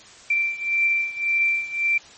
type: beating tone pair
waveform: sine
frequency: 2349 / 2350.8 Hz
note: D7 / D7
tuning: 0 / +1 cents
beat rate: 1.8 Hz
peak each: -21 / -24 dBFS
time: 0.3-1.98 s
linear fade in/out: 5 ms
effects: white hiss -46 dBFS RMS until 2.17 s + MP3 32 kbps